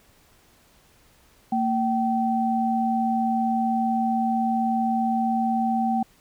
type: tone pair together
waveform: sine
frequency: 228.9 / 769.9 Hz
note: A#3 / G5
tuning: -31 / -31 cents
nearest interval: octave + major sixth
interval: 2100 cents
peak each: -23 dBFS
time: 1.52-6.03 s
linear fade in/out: 5 ms
effects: pink hiss -58 dBFS RMS until 6.2 s